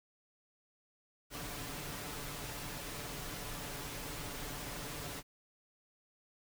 pink noise with comb filter, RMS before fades -43 dBFS, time 1.3-5.23 s, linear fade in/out 50 ms, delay 6.9 ms, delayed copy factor +0.5, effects none

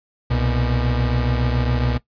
35% pulse tone pair together, 63.8 / 120.44 Hz, C2 / B2, -43 / -43 cents, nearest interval major seventh, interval 1100 cents, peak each -19 dBFS, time 0.3-1.98 s, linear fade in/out 10 ms, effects noise-tail reverb RT60 0.1 s tail -17 dB re dry + resampled to 11025 Hz

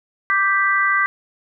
sine chord, G major, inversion second, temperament equal, 1174.7 / 1568 / 1975.5 Hz, D6 / G6 / B6, 0 / 0 / 0 cents, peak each -19 dBFS, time 0.3-1.06 s, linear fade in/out 0 ms, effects none

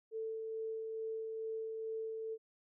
sine tone with tremolo, 444.1 Hz, A4, 16 cents sharp, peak -37 dBFS, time 0.11-2.38 s, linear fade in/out 50 ms, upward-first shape sine, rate 2.3 Hz, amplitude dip 25%, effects none

